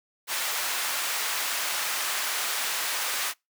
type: high-pass noise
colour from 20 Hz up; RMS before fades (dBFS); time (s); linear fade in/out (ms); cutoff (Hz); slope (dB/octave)
pink; -29; 0.27-3.34; 50; 1100; 12
effects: noise-tail reverb RT60 0.2 s tail -25 dB re dry